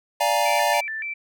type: chord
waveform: square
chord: Bb dominant seventh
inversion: first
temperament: equal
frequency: 587.3 / 698.5 / 830.6 / 932.3 Hz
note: D5 / F5 / Ab5 / Bb5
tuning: 0 / 0 / 0 / 0 cents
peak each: -25 dBFS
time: 0.2-0.81 s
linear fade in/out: 10 ms
type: tone with vibrato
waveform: sine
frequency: 2031 Hz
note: B6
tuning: 48 cents sharp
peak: -27 dBFS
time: 0.45-1.14 s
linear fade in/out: 10 ms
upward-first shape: square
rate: 3.5 Hz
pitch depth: 240 cents each way
effects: none